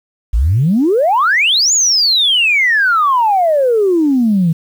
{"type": "exponential two-way sweep", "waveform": "sine", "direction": "up then down", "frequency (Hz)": [49.76, 7040, 156.9], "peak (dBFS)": -8, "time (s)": [0.33, 4.53], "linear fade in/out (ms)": 10, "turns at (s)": 1.73, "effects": ["tanh soft clip ceiling -4 dBFS", "7-bit"]}